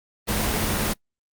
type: tone in noise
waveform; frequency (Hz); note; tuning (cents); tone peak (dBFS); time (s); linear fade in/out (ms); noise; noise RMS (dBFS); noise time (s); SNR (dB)
sine; 212.5; G#3; +40; -32; 0.27-0.94; 20; pink; -24; 0.27-0.94; -11
effects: noise-tail reverb RT60 0.1 s tail -23 dB re dry + Opus 24 kbps